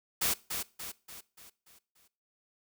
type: noise with echo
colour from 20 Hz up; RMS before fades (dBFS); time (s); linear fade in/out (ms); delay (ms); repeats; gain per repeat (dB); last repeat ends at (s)
white; -29; 0.21-0.34; 10; 290; 6; -6; 2.08
effects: noise-tail reverb RT60 0.4 s tail -21 dB re dry